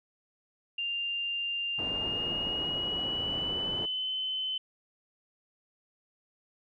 sine tone with pitch glide, 2794 to 3047 Hz, F7 to G7, 0 to -50 cents, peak -30 dBFS, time 0.78-4.58 s, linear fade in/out 5 ms, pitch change +150 cents, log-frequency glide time 1.78-4.09 s
white low-pass noise, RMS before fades -40 dBFS, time 1.78-3.86 s, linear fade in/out 10 ms, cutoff 590 Hz, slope 12 dB/octave
effects none

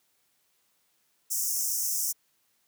pink high-pass noise, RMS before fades -29 dBFS, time 1.3-2.13 s, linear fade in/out 20 ms, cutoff 5400 Hz, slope 96 dB/octave, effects white hiss -71 dBFS RMS until 2.67 s + high-pass 80 Hz 12 dB/octave

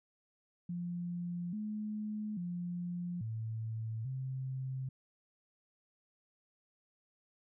sine tone with pitch steps, 174.7 / 212.4 / 175.7 / 111.6 / 131.4 Hz, F3 / G#3 / F3 / A2 / C3, +1 / +39 / +11 / +25 / +8 cents, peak -36 dBFS, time 0.69-4.89 s, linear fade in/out 5 ms, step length 840 ms, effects none

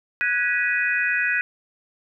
sine chord, G# minor seventh, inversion third, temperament equal with one note detuned, 1480 / 1661.2 / 1939.4 / 2489 Hz, F#6 / G#6 / B6 / D#7, 0 / 0 / -32 / 0 cents, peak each -25 dBFS, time 0.21-1.41 s, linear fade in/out 0 ms, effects none

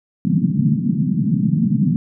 pink band-pass noise, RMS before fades -17 dBFS, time 0.25-1.96 s, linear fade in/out 0 ms, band 140 to 240 Hz, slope 48 dB/octave, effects none

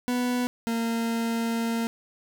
40% pulse tone pair in turn, 246.9 / 229.7 Hz, B3 / A#3, 0 / -25 cents, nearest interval minor second, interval 125 cents, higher first, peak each -23 / -24 dBFS, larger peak first, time 0.08-0.47 / 0.67-1.87 s, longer second, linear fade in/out 0 ms, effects none

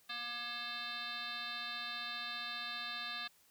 sine tone with frequency modulation, 2638 Hz, E7, 1 cent sharp, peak -39 dBFS, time 0.09-3.28 s, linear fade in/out 10 ms, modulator 481 Hz, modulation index 3.4, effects white hiss -68 dBFS RMS until 3.5 s

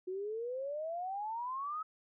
sine exponential sweep, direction up, 362.2 to 1294 Hz, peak -36 dBFS, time 0.07-1.83 s, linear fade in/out 10 ms, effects none

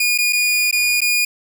sawtooth tone with dropouts, 2443 Hz, D#7, 32 cents flat, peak -11 dBFS, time 0-1.25 s, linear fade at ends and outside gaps 5 ms, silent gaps 0.178-0.185 / 0.326-0.33 / 0.712-0.726 / 1.006-1.016 s, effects none

